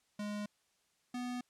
square tone pair in turn, 207.6 / 246.9 Hz, G#3 / B3, 0 / 0 cents, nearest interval minor third, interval 300 cents, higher second, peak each -38 / -38 dBFS, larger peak neither, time 0.19-0.46 / 1.14-1.41 s, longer neither, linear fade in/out 5 ms, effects white hiss -75 dBFS RMS until 1.49 s + low-pass 9000 Hz 12 dB/octave

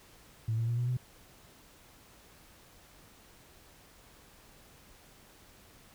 sine tone with pitch steps, 111.6 / 114.87 / 118.24 / 121.7 / 125.27 Hz, A2 / A#2 / A#2 / B2 / B2, +25 / -25 / +25 / -25 / +25 cents, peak -27 dBFS, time 0.48-0.97 s, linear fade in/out 5 ms, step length 98 ms, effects tanh soft clip ceiling -24 dBFS + pink hiss -58 dBFS RMS until 5.94 s

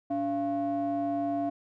triangle ring-modulated tone, 200 Hz, G3, 35 cents sharp, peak -22 dBFS, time 0.1-1.5 s, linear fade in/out 10 ms, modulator 487 Hz, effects none

